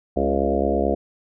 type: harmonic tone with a mistuned harmonic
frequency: 69.3 Hz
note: C#2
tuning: in tune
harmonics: 1 / 3 / 4 / 5 / 6 / 7 / 8 / 9 / 10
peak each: -27 / -27 / -27 / -27 / -27 / -27 / -27 / -27 / -27 dBFS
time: 0.16-0.95 s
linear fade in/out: 10 ms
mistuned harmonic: 6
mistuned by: -18 cents
effects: none